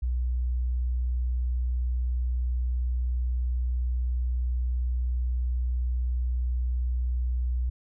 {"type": "tone", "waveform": "sine", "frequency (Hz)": 61.5, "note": "B1", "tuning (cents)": -7, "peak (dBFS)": -24, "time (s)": [0.02, 7.7], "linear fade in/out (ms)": 10, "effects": []}